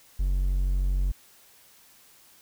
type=tone; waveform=triangle; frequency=46.38 Hz; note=F#1; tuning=5 cents sharp; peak=-20 dBFS; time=0.19-1.12 s; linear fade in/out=10 ms; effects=white hiss -56 dBFS RMS until 2.41 s